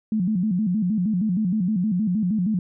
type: tone with vibrato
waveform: sine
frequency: 197 Hz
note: G3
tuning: 9 cents sharp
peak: -19 dBFS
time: 0.12-2.59 s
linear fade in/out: 2 ms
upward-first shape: square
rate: 6.4 Hz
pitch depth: 170 cents each way
effects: none